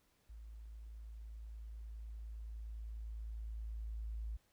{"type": "tone with level ramp", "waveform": "sine", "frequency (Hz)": 54.9, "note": "A1", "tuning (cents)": -3, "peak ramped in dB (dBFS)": [-49, -39], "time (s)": [0.29, 4.37], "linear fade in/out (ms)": 10, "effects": ["pink hiss -75 dBFS RMS until 4.52 s"]}